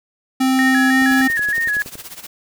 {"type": "tone with pitch glide", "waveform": "square", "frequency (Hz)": [261.6, 263.4], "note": ["C4", "C4"], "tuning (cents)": [0, 12], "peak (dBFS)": -14, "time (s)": [0.4, 1.28], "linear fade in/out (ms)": 10, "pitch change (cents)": 12, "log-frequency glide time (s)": [0.91, 0.99]}
{"type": "tone with vibrato", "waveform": "sine", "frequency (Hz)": 1760, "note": "A6", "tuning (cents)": 0, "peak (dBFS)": -16, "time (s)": [0.59, 1.82], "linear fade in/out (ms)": 0, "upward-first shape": "square", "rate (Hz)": 3.2, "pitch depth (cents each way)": 79}
{"type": "click train", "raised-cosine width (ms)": 2, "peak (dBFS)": -22, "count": 11, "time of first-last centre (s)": [1.02, 1.955], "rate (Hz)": 10.7}
{"type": "noise with tremolo", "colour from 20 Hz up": "white", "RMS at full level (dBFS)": -32, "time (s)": [1.11, 2.27], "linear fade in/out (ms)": 5, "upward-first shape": "sine", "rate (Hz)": 16, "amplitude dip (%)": 80}
{"effects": []}